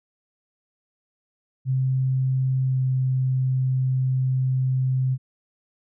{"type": "tone with pitch glide", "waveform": "sine", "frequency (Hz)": [131, 130.02], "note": ["C3", "C3"], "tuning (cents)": [2, -11], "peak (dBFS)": -19, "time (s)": [1.65, 5.18], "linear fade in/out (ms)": 50, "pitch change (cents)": -13, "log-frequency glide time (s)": [2.65, 2.8], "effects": []}